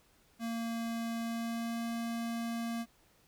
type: tone with pitch glide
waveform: square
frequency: 230 to 231.7 Hz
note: A#3 to A#3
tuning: -23 to -10 cents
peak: -35 dBFS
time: 0.39-2.86 s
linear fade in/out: 50 ms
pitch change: +13 cents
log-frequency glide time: 1.19-1.84 s
effects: pink hiss -67 dBFS RMS until 3.27 s